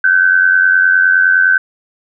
sine tone with amplitude modulation, 1532 Hz, G6, 40 cents flat, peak -4 dBFS, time 0.04-1.58 s, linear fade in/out 5 ms, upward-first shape sine, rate 89.8 Hz, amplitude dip 65%, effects none

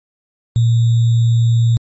sine tone with sample-and-hold, 116.1 Hz, A#2, 7 cents flat, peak -9 dBFS, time 0.56-1.77 s, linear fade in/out 0 ms, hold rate 3675 Hz, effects MP3 32 kbps

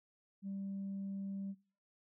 sine tone, 196 Hz, G3, in tune, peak -38 dBFS, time 0.42-1.55 s, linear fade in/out 50 ms, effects noise-tail reverb RT60 0.4 s tail -21 dB re dry + tanh soft clip ceiling -36 dBFS

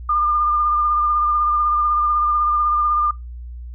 sine tone with vibrato, 1204 Hz, D6, 43 cents sharp, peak -15 dBFS, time 0.09-3.11 s, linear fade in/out 5 ms, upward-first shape triangle, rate 16 Hz, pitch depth 24 cents each way, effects noise-tail reverb RT60 0.2 s tail -21 dB re dry + added 60 Hz sine -30 dBFS peak until 3.74 s

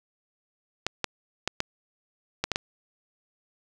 clicks, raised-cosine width 0.2 ms, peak -8 dBFS, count 7, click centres 0.866 / 1.043 / 1.476 / 1.604 / 2.44 / 2.517 / 2.559 s, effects 8-bit

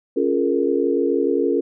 sine chord, Bb minor seventh, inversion first, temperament equal with one note detuned, 277.2 / 349.2 / 419.4 / 466.2 Hz, Db4 / F4 / Ab4 / Bb4, 0 / 0 / +17 / 0 cents, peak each -22 dBFS, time 0.16-1.61 s, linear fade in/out 10 ms, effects none

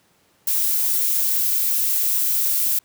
violet noise, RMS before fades -20 dBFS, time 0.47-2.79 s, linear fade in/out 5 ms, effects pink hiss -60 dBFS RMS until 2.84 s + high-pass 100 Hz 12 dB/octave

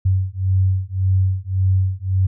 sine beating tone pair, 93.6 / 95.4 Hz, F#2 / G2, +20 / -47 cents, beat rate 1.8 Hz, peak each -18 dBFS, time 0.05-2.27 s, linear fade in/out 10 ms, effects none

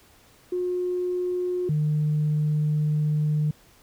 sine tone pair in turn, 360 / 151.36 Hz, F#4 / D#3, -47 / -47 cents, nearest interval octave + minor third, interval 1500 cents, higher first, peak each -23 / -19 dBFS, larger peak second, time 0.52-1.69 / 1.69-3.51 s, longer second, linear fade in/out 5 ms, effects tanh soft clip ceiling -17 dBFS + pink hiss -56 dBFS RMS until 3.82 s

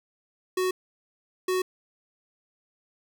square tone bursts at uneven times, 370 Hz, F#4, in tune, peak -24 dBFS, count 2, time 0.57-0.71 / 1.48-1.62 s, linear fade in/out 5 ms, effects 11-bit

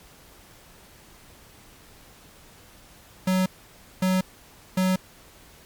square tone bursts, 186.1 Hz, F#3, 10 cents sharp, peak -20 dBFS, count 3, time 3.27-4.96 s, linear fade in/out 5 ms, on 190 ms, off 560 ms, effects pink hiss -51 dBFS RMS until 5.65 s + MP3 96 kbps

